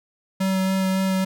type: tone with vibrato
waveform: square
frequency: 190 Hz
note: F#3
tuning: 46 cents sharp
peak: -20 dBFS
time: 0.4-1.25 s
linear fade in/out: 10 ms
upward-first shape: sine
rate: 3.6 Hz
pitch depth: 10 cents each way
effects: none